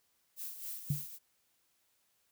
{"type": "noise with tremolo", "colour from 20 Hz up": "violet", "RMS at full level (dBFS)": -41, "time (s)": [0.36, 1.19], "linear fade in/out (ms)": 50, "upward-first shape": "sine", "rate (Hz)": 3.7, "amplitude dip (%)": 60}
{"type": "tone with exponential decay", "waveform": "sine", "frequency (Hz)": 145.4, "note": "D3", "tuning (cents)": -17, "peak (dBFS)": -25, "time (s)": [0.9, 1.05], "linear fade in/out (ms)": 5, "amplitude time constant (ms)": 32}
{"effects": ["white hiss -75 dBFS RMS until 2.31 s"]}